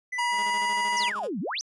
triangle tone with vibrato, 1996 Hz, B6, 18 cents sharp, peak -27 dBFS, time 0.12-1.09 s, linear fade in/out 10 ms, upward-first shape triangle, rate 18 Hz, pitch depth 20 cents each way
square tone, 960 Hz, B5, 49 cents flat, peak -26 dBFS, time 0.18-1.1 s, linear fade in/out 10 ms
10% pulse tone with tremolo, 207.7 Hz, G#3, in tune, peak -30 dBFS, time 0.31-1.3 s, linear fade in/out 50 ms, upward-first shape square, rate 13 Hz, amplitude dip 60%
sine exponential two-way sweep, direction down then up, 6272 to 163.3 to 6272 Hz, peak -28 dBFS, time 0.97-1.61 s, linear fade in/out 0 ms, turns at 1.4 s
effects resampled to 24000 Hz

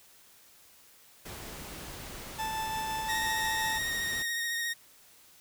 pink noise, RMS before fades -43 dBFS, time 1.25-4.23 s, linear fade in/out 10 ms
40% pulse tone with tremolo, 880 Hz, A5, in tune, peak -30 dBFS, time 2.38-3.79 s, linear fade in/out 20 ms, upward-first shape triangle, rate 5.7 Hz, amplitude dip 25%
sawtooth tone with vibrato, 1864.7 Hz, A#6, in tune, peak -27 dBFS, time 3.08-4.74 s, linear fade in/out 20 ms, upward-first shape triangle, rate 14 Hz, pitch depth 27 cents each way
effects white hiss -58 dBFS RMS until 5.4 s

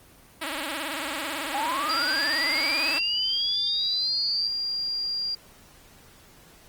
5% pulse tone with vibrato, 298.4 Hz, D4, 28 cents sharp, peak -18 dBFS, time 0.41-2.99 s, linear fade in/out 10 ms, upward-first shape sine, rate 18 Hz, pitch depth 170 cents each way
sine linear sweep, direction up, 784 to 4700 Hz, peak -26 dBFS, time 1.54-4.48 s, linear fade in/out 5 ms
sine tone, 4779 Hz, D8, 29 cents sharp, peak -26 dBFS, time 1.89-5.35 s, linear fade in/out 5 ms
effects pink hiss -53 dBFS RMS until 6.68 s + Opus 24 kbps

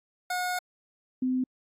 25% pulse / sine tone pair in turn, 724 / 256 Hz, F#5 / C4, -38 / -38 cents, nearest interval octave + tritone, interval 1800 cents, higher first, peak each -24 dBFS, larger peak neither, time 0.3-0.59 / 1.22-1.44 s, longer first, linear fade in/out 5 ms, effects AAC 48 kbps

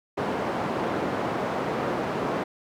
white band-pass noise, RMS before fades -28 dBFS, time 0.17-2.44 s, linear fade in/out 10 ms, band 150 to 790 Hz, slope 12 dB/octave, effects none

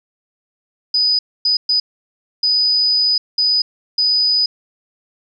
sine tone bursts at uneven times, 4978 Hz, D#8, in tune, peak -12 dBFS, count 6, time 0.94-1.19 / 1.45-1.57 / 1.69-1.8 / 2.43-3.18 / 3.38-3.62 / 3.98-4.46 s, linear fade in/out 5 ms, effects none

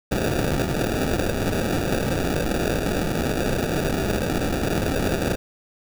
violet noise with sample-and-hold, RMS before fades -23 dBFS, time 0.11-5.36 s, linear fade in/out 10 ms, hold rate 1050 Hz, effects none

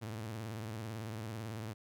sawtooth tone with vibrato, 110 Hz, A2, in tune, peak -36 dBFS, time 0.01-1.74 s, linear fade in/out 20 ms, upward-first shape sine, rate 18 Hz, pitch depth 120 cents each way, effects none

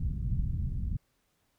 pink low-pass noise, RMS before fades -31 dBFS, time 0-0.97 s, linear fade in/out 10 ms, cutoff 160 Hz, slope 24 dB/octave, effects pink hiss -74 dBFS RMS until 1.58 s

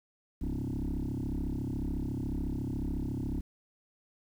sine tone with frequency modulation, 103 Hz, G#2, 14 cents flat, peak -29 dBFS, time 0.41-3.41 s, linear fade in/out 10 ms, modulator 34 Hz, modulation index 6.2, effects tanh soft clip ceiling -29 dBFS + 10-bit

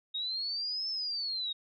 sine linear two-way sweep, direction up then down, 3729 to 5310 to 3729 Hz, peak -32 dBFS, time 0.14-1.53 s, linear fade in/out 10 ms, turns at 0.89 s, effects none

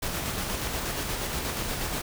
pink noise with tremolo, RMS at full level -30 dBFS, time 0.02-2.02 s, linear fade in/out 10 ms, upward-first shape square, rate 8.4 Hz, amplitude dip 25%, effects none

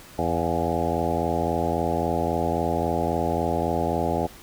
harmonic tone with a mistuned harmonic, 83.7 Hz, E2, 27 cents sharp, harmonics 1 / 2 / 3 / 4 / 5 / 6 / 7 / 8 / 9 / 10, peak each -31 / -31 / -31 / -31 / -31 / -31 / -31 / -31 / -31 / -31 dBFS, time 0.18-4.27 s, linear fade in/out 10 ms, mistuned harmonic 8, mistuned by +51 cents, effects pink hiss -46 dBFS RMS until 4.42 s

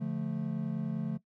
triangle chord, D minor, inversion none, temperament equal with one note detuned, 144.64 / 174.61 / 220 Hz, D3 / F3 / A3, -26 / 0 / 0 cents, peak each -34 / -34 / -33 dBFS, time 0-1.18 s, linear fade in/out 20 ms, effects noise-tail reverb RT60 0.1 s tail -18 dB re dry

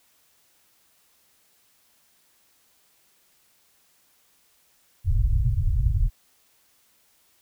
pink low-pass noise, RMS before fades -21 dBFS, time 5.04-6.1 s, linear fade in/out 50 ms, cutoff 130 Hz, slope 96 dB/octave, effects white hiss -63 dBFS RMS until 7.41 s

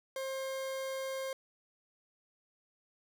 40% pulse tone, 532 Hz, C5, 29 cents sharp, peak -35 dBFS, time 0.16-1.33 s, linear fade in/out 2 ms, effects none

